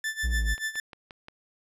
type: tone with tremolo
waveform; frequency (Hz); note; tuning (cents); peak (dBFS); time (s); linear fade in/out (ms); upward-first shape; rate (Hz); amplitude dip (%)
40% pulse; 1760; A6; 0; -26; 0.04-0.8; 2; sine; 6.9; 85
type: exponential sweep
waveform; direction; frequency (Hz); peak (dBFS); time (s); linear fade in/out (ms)
triangle; down; 61.6 to 51.9; -22; 0.23-0.55; 20
type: click train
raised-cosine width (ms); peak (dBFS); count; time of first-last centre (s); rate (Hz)
0.3; -27; 5; 0.58-1.284; 5.68
effects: resampled to 32000 Hz